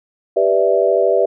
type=chord; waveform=sine; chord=E minor seventh; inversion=first; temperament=equal; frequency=392 / 493.9 / 587.3 / 659.3 Hz; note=G4 / B4 / D5 / E5; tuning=0 / 0 / 0 / 0 cents; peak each=-17 dBFS; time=0.36-1.26 s; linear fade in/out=10 ms; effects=none